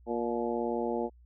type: harmonic tone with a mistuned harmonic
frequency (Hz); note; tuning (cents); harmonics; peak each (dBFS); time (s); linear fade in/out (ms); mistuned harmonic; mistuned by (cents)
118; A#2; +22; 2 / 3 / 4 / 5 / 6 / 7; -35 / -34 / -34 / -38 / -39 / -38; 0.06-1.1; 50; 7; +57
effects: added 60 Hz sine -54 dBFS peak until 1.25 s